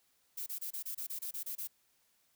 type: noise bursts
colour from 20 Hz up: violet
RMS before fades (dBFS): -40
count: 11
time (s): 0.37-1.675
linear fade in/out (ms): 10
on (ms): 95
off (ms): 26
effects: white hiss -73 dBFS RMS until 2.35 s